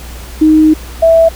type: tone pair in turn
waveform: sine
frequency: 311.1 / 657.3 Hz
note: D#4 / E5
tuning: 0 / -5 cents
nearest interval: octave + minor second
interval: 1295 cents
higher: second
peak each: -3 dBFS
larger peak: neither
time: 0.41-0.74 / 1.02-1.29 s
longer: first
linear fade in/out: 10 ms
effects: added 60 Hz sine -26 dBFS peak until 1.35 s + pink hiss -32 dBFS RMS until 1.35 s